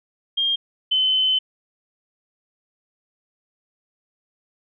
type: tone pair in turn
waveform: sine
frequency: 3214 / 3049 Hz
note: G7 / G7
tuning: +43 / -49 cents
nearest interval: minor second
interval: 92 cents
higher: first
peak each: -18 / -16 dBFS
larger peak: second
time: 0.37-0.56 / 0.91-1.39 s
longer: second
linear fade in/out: 10 ms
effects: none